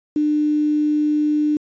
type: tone with quantisation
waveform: sine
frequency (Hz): 300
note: D4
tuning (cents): +37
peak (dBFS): -15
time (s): 0.16-1.57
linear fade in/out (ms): 2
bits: 7
effects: resampled to 16000 Hz